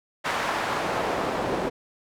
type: noise with band-pass filter sweep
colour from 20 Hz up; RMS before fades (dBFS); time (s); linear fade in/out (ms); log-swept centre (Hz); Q
pink; -27; 0.24-1.7; 20; 1300 to 470; 0.92
effects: none